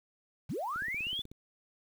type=linear sweep; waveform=sine; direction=up; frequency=82.41 to 3520 Hz; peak=-33 dBFS; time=0.49-1.22 s; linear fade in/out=10 ms
type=click train; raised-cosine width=3 ms; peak=-36 dBFS; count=10; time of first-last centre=0.76-1.316 s; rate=16.2 Hz
effects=9-bit